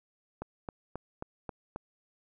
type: click train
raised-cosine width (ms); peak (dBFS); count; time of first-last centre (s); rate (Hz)
1; -23; 6; 0.42-1.76; 3.73
effects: none